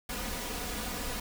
pink noise with comb filter, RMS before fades -36 dBFS, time 0.09-1.2 s, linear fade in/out 5 ms, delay 4.1 ms, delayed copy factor +0.65, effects none

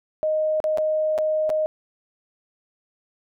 sine tone with dropouts, 621 Hz, D#5, 3 cents flat, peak -19 dBFS, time 0.23-1.66 s, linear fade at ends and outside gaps 0 ms, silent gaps 0.602-0.641 / 0.774-0.783 / 1.179-1.186 / 1.494-1.501 s, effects none

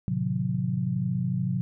sine tone cluster, 107.6 / 128.7 / 150.2 / 181.8 Hz, A2 / C3 / D3 / F#3, -38 / -28 / +39 / -30 cents, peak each -34 / -28 / -34 / -28 dBFS, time 0.08-1.61 s, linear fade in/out 0 ms, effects none

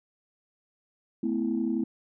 sine chord, A suspended second, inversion none, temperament equal with one note detuned, 220 / 251.5 / 329.6 Hz, A3 / B3 / E4, 0 / +32 / 0 cents, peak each -29 dBFS, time 1.23-1.84 s, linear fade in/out 5 ms, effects tanh soft clip ceiling -17 dBFS

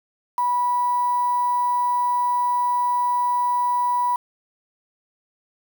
sine tone with quantisation, 980 Hz, B5, 14 cents flat, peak -18 dBFS, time 0.38-4.16 s, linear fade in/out 2 ms, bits 6, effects none

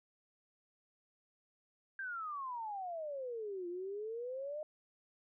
sine exponential two-way sweep, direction down then up, 1606 to 344 to 620 Hz, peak -39 dBFS, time 1.99-4.63 s, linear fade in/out 2 ms, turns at 3.68 s, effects none

